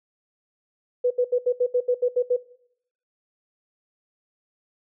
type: tone bursts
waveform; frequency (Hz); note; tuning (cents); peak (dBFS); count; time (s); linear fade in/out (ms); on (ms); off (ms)
sine; 493.9; B4; 0; -17; 10; 1.04-2.367; 10; 67; 73
effects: noise-tail reverb RT60 0.7 s tail -20 dB re dry